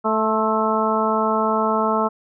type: harmonic tone with a mistuned harmonic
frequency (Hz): 219.3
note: A3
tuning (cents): -6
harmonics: 1 / 2 / 3 / 4 / 5 / 6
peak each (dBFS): -24 / -24 / -24 / -24 / -24 / -24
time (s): 0.04-2.09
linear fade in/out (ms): 20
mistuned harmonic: 5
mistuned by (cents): -33
effects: none